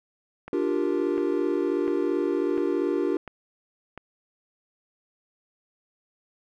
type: click train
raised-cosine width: 0.5 ms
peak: -23 dBFS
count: 6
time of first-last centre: 0.48-3.977 s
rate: 1.43 Hz
type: chord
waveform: triangle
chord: G minor seventh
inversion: second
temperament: equal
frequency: 293.7 / 349.2 / 392 / 466.2 Hz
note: D4 / F4 / G4 / Bb4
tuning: 0 / 0 / 0 / 0 cents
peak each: -26 / -25 / -26 / -29 dBFS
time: 0.53-3.17 s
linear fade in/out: 2 ms
effects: none